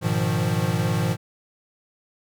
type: chord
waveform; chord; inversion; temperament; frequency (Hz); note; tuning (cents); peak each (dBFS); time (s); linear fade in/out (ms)
square; F half-diminished seventh; first; equal with one note detuned; 103.83 / 121.35 / 155.56 / 174.61; Ab2 / Cb3 / Eb3 / F3; 0 / -30 / 0 / 0; -27; 0.01-1.17; 50
effects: none